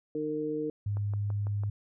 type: harmonic tone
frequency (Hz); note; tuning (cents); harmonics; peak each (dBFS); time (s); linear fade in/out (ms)
152.5; D#3; -34; 1 / 2 / 3; -44 / -33 / -32; 0.15-0.7; 2
type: tone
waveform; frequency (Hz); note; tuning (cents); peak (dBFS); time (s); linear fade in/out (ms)
sine; 102.4; G#2; -24; -28; 0.86-1.7; 5
type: click train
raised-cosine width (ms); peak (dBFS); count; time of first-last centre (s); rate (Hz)
1; -31; 5; 0.97-1.636; 6.01
effects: none